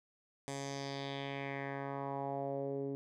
10% pulse tone with low-pass filter sweep, 138.59 Hz, C#3, in tune, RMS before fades -40 dBFS, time 0.48-2.95 s, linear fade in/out 0 ms, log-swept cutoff 8200 to 350 Hz, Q 2.8, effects none

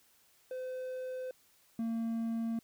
triangle tone pair in turn, 512 / 228.1 Hz, C5 / A#3, -38 / -37 cents, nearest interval octave + major second, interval 1399 cents, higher first, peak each -35 / -30 dBFS, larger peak second, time 0.51-1.31 / 1.79-2.59 s, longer neither, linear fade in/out 2 ms, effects white hiss -67 dBFS RMS until 2.63 s

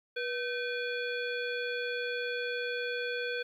harmonic tone with a mistuned harmonic, 486.3 Hz, B4, 27 cents flat, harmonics 1 / 3 / 5 / 7 / 9, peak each -35 / -36 / -40 / -43 / -47 dBFS, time 0.16-3.43 s, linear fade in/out 10 ms, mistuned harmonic 3, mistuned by +90 cents, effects 11-bit

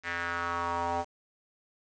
square tone with band-pass filter sweep, 85.9 Hz, F2, 28 cents flat, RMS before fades -32 dBFS, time 0.03-1.05 s, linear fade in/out 50 ms, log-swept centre 1900 to 760 Hz, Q 3.6, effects resampled to 16000 Hz + 8-bit

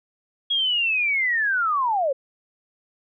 sine linear sweep, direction down, 3322 to 514 Hz, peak -19 dBFS, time 0.5-2.13 s, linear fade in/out 10 ms, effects none

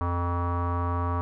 square tone with low-pass filter, 87.31 Hz, F2, in tune, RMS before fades -27 dBFS, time 0.01-1.21 s, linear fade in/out 0 ms, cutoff 1100 Hz, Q 6.5, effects none

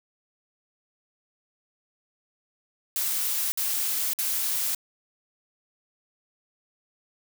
blue noise bursts, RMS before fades -27 dBFS, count 3, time 2.96-4.748 s, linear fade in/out 0 ms, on 560 ms, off 54 ms, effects none

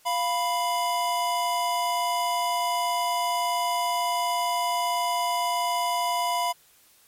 square tone pair together, 696.8 / 987.8 Hz, F5 / B5, -4 / 0 cents, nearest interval tritone, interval 604 cents, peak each -28 / -26 dBFS, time 0.05-6.53 s, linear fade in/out 20 ms, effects white hiss -58 dBFS RMS until 7.07 s + MP3 64 kbps

